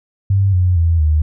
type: tone with pitch steps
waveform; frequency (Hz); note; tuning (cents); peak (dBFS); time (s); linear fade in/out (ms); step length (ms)
sine; 98 / 90.39 / 83.37 / 76.89; G2 / F#2 / E2 / D#2; 0 / -40 / +20 / -20; -10; 0.3-1.22; 5; 230
effects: none